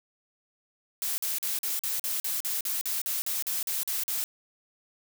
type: noise bursts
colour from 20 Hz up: blue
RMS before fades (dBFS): -30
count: 16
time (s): 1.02-4.24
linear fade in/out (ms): 0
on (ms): 160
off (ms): 44
effects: none